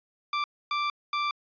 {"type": "tone bursts at uneven times", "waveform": "sawtooth", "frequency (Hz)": 1174.7, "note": "D6", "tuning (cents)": 0, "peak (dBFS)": -22, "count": 3, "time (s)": [[0.33, 0.44], [0.71, 0.9], [1.13, 1.31]], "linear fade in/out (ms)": 2, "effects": ["resampled to 11025 Hz"]}